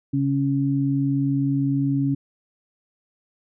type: tone pair together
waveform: sine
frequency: 137.72 / 277.2 Hz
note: C#3 / C#4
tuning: -11 / 0 cents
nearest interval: octave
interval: 1211 cents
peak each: -22 / -21 dBFS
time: 0.13-2.15 s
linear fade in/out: 10 ms
effects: none